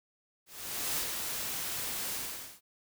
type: noise with ADSR envelope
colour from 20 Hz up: white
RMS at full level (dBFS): -32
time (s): 0.46-2.61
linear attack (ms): 510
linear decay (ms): 94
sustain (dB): -4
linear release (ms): 470
effects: none